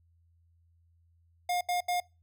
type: tone bursts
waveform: square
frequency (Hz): 712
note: F5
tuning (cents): +33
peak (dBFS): -28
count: 3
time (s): 1.49-2.002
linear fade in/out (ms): 5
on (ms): 120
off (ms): 76
effects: noise-tail reverb RT60 0.3 s tail -26 dB re dry + added 84 Hz sine -63 dBFS peak until 2.22 s